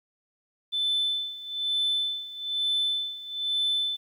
sine tone with tremolo, 3520 Hz, A7, in tune, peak -21 dBFS, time 0.72-3.97 s, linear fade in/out 20 ms, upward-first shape sine, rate 1.1 Hz, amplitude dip 85%, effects tanh soft clip ceiling -20 dBFS + 10-bit

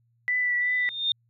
sine tone with vibrato, 1975.5 Hz, B6, in tune, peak -22 dBFS, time 0.28-0.89 s, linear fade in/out 0 ms, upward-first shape triangle, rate 2.7 Hz, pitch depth 22 cents each way
sine tone with exponential growth, 3641 Hz, A#7, 41 cents flat, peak -19 dBFS, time 0.61-1.12 s, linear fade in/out 2 ms, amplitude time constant 110 ms
effects added 117 Hz sine -64 dBFS peak until 1.29 s

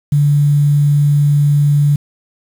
sine tone with quantisation, 145.2 Hz, D3, 19 cents flat, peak -8 dBFS, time 0.12-1.96 s, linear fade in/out 5 ms, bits 6, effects none

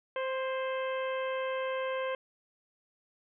harmonic tone with a mistuned harmonic, 523.3 Hz, C5, in tune, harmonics 1 / 2 / 3 / 4 / 5 / 6, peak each -32 / -38 / -42 / -44 / -46 / -48 dBFS, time 0.16-2.15 s, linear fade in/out 2 ms, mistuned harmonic 3, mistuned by +22 cents, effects none

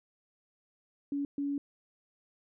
sine tone bursts at uneven times, 283.3 Hz, C#4, 38 cents sharp, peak -30 dBFS, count 2, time 1.12-1.25 / 1.38-1.58 s, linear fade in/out 2 ms, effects none

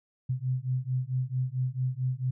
sine beating tone pair, 126.1 / 130.6 Hz, B2 / C3, +36 / -3 cents, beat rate 4.5 Hz, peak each -30 dBFS, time 0.29-2.31 s, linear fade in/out 10 ms, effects none

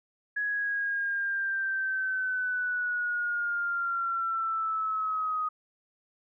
sine linear sweep, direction down, 1677 to 1247 Hz, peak -27 dBFS, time 0.36-5.49 s, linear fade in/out 10 ms, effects none

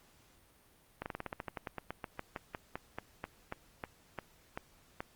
slowing click train, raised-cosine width 0.5 ms, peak -23 dBFS, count 25, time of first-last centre 1.02-5.005 s, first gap 39 ms, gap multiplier 1.11, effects pink hiss -65 dBFS RMS until 5.15 s + Opus 48 kbps

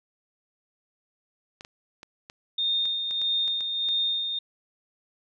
clicks, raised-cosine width 0.2 ms, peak -25 dBFS, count 10, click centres 1.609 / 1.649 / 2.031 / 2.299 / 2.855 / 3.11 / 3.216 / 3.479 / 3.607 / 3.888 s
sine tone with tremolo, 3656 Hz, A#7, 34 cents flat, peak -22 dBFS, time 2.58-4.39 s, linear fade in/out 5 ms, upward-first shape sine, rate 1.6 Hz, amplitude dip 45%
effects none

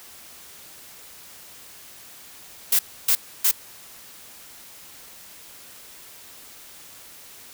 blue noise bursts, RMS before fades -18 dBFS, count 3, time 2.72-3.513 s, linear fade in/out 5 ms, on 71 ms, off 290 ms, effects white hiss -45 dBFS RMS until 7.53 s

